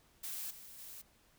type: noise with level steps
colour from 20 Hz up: blue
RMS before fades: -42 / -53 / -50 dBFS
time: 0.23-1.02 s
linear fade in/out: 10 ms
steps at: 0.5 / 0.78 s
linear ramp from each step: 10 ms
effects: pink hiss -68 dBFS RMS until 1.38 s